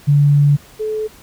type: tone pair in turn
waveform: sine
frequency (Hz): 144.2 / 432.1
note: D3 / A4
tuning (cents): -31 / -31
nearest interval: octave + perfect fifth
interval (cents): 1900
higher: second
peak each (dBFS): -8 / -18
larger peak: first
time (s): 0.07-0.57 / 0.79-1.08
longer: first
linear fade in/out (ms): 20
effects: pink hiss -44 dBFS RMS until 1.22 s